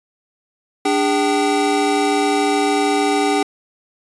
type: tone cluster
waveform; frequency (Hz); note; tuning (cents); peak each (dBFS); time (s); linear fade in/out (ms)
square; 293.6 / 407 / 772; D4 / G#4 / G5; 0 / -35 / -27; -20; 0.85-3.43; 5
effects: resampled to 24000 Hz